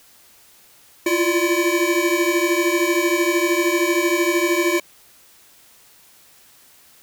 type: tone cluster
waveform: square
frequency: 338.4 / 351.4 / 590 / 2288 Hz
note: E4 / F4 / D5 / D7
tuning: +45 / +11 / +8 / -46 cents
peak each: -22 / -21 / -27 / -25 dBFS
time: 1.06-4.8 s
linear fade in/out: 5 ms
effects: white hiss -51 dBFS RMS until 7.02 s

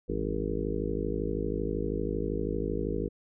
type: harmonic tone with a mistuned harmonic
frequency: 52.7 Hz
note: G#1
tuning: 26 cents sharp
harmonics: 1 / 2 / 3 / 4 / 5 / 6 / 7 / 8 / 9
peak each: -35 / -40 / -38 / -40 / -38 / -37 / -38 / -35 / -37 dBFS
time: 0.08-3.09 s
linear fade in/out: 20 ms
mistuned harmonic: 3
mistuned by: +110 cents
effects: none

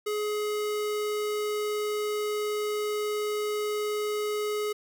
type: tone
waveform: square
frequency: 420.7 Hz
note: G#4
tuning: 22 cents sharp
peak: -28 dBFS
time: 0.06-4.73 s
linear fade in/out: 10 ms
effects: 10-bit

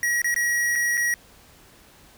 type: tone with dropouts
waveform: square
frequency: 1908 Hz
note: A#6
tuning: 40 cents sharp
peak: -21 dBFS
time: 0.03-1.14 s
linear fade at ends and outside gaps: 1 ms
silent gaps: 0.218-0.244 / 0.343-0.362 / 0.755-0.758 / 0.972-0.976 s
effects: pink hiss -52 dBFS RMS until 2.17 s

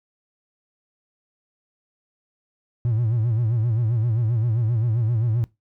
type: tone with vibrato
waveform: triangle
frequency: 114.6 Hz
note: A#2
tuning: 29 cents flat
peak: -16 dBFS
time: 2.85-5.44 s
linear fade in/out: 0 ms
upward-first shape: sine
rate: 7.6 Hz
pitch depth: 120 cents each way
effects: noise-tail reverb RT60 0.2 s tail -21 dB re dry + tanh soft clip ceiling -12 dBFS

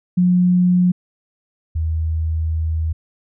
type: tone pair in turn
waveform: sine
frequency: 179.6 / 80 Hz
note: F3 / D#2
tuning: +49 / +49 cents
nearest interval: octave + major second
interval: 1400 cents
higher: first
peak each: -11 / -17 dBFS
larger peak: first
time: 0.17-0.92 / 1.75-2.93 s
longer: second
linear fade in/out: 10 ms
effects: none

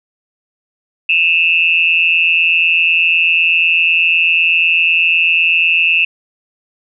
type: tone with amplitude modulation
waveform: sine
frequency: 2649 Hz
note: E7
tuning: 8 cents sharp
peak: -5 dBFS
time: 1.09-6.05 s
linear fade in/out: 5 ms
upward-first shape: sine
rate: 168 Hz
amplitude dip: 90%
effects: none

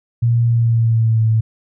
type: tone with pitch glide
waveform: sine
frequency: 117.7 to 111.22 Hz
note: A#2 to A2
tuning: +17 to +19 cents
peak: -11 dBFS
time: 0.22-1.41 s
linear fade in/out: 10 ms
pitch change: -98 cents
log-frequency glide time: 0.45-1.24 s
effects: none

